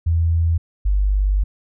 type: tone pair in turn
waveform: sine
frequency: 83 / 49.35 Hz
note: E2 / G1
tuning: +12 / +12 cents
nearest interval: major sixth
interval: 900 cents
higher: first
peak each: -14 / -14 dBFS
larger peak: neither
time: 0.06-0.58 / 0.85-1.44 s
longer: second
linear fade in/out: 10 ms
effects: none